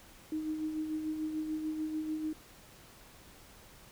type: tone with tremolo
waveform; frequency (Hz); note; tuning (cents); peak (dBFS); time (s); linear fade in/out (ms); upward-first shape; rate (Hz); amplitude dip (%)
sine; 311.1; D#4; 0; -31; 0.32-2.33; 2; sine; 6.8; 45
effects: pink hiss -56 dBFS RMS until 3.91 s